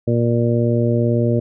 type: harmonic tone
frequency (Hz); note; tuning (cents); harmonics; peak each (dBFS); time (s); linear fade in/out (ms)
118.1; A#2; +23; 1 / 2 / 3 / 4 / 5; -17 / -20 / -22 / -23 / -24; 0.07-1.4; 10
effects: none